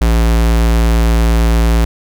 square tone, 56.8 Hz, A#1, 44 cents flat, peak -9 dBFS, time 0.01-1.85 s, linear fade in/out 5 ms, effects none

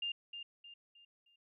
sine tone with echo, 2805 Hz, F7, 7 cents sharp, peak -35 dBFS, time 0.02-0.12 s, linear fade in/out 5 ms, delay 310 ms, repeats 4, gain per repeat -8 dB, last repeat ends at 1.36 s, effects none

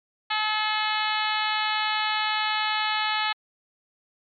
harmonic tone, 429.4 Hz, A4, 42 cents flat, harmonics 2 / 3 / 4 / 5 / 6 / 7 / 8 / 9 / 10, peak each -28 / -30 / -31 / -32 / -33 / -33 / -34 / -35 / -35 dBFS, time 0.3-3.33 s, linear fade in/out 10 ms, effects MP3 64 kbps

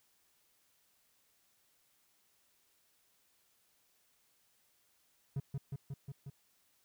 triangle tone with echo, 138.1 Hz, C#3, 6 cents flat, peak -31 dBFS, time 5.36-5.4 s, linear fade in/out 5 ms, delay 180 ms, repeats 5, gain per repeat -2 dB, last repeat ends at 6.3 s, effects white hiss -73 dBFS RMS until 6.84 s

